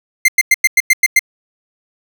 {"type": "tone bursts", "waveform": "45% pulse", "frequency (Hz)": 2093, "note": "C7", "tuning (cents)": 0, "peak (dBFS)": -6, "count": 8, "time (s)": [0.25, 1.193], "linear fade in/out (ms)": 5, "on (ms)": 33, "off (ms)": 97, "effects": []}